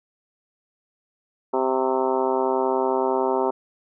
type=harmonic tone with a mistuned harmonic; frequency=130.81 Hz; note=C3; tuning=in tune; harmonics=2 / 3 / 4 / 5 / 6 / 7 / 8 / 9 / 10; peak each=-30 / -23 / -28 / -28 / -30 / -26 / -34 / -37 / -37 dBFS; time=1.53-3.51 s; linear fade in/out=10 ms; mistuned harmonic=9; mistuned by=-52 cents; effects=none